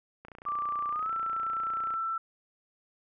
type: click train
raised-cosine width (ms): 0.5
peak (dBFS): -31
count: 51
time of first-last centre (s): 0.25-1.939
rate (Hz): 29.6
type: tone with pitch glide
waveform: sine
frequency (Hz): 1174.7 to 1333.9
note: D6 to E6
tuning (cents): 0 to +20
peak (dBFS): -29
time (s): 0.46-2.18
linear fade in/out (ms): 5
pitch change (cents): +220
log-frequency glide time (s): 0.9-1.11
effects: none